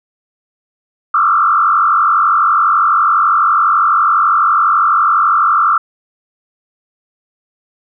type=tone with frequency modulation; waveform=sine; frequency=1264 Hz; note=D#6; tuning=27 cents sharp; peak=-8 dBFS; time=1.14-5.78 s; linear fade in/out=5 ms; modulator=46 Hz; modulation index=2.7; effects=none